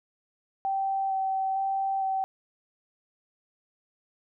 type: tone with vibrato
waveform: sine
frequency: 773 Hz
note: G5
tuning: 24 cents flat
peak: -25 dBFS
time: 0.65-2.24 s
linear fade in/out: 0 ms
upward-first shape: square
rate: 1.1 Hz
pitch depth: 10 cents each way
effects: none